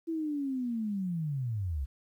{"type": "linear sweep", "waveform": "sine", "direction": "down", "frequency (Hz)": [333.6, 61.74], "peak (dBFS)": -30, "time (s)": [0.07, 1.86], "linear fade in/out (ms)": 20, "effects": ["11-bit"]}